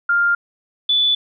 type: tone pair in turn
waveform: sine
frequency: 1400 / 3472 Hz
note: F6 / A7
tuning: +4 / -24 cents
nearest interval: octave + major third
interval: 1572 cents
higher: second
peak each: -13 dBFS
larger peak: neither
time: 0.09-0.35 / 0.89-1.15 s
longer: neither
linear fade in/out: 5 ms
effects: none